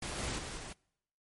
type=noise with level steps; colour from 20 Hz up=pink; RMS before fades=-39 / -37 / -42 / -45 dBFS; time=0.02-0.73 s; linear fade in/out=5 ms; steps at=0.18 / 0.38 / 0.57 s; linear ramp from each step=5 ms; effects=noise-tail reverb RT60 0.8 s tail -26 dB re dry + MP3 48 kbps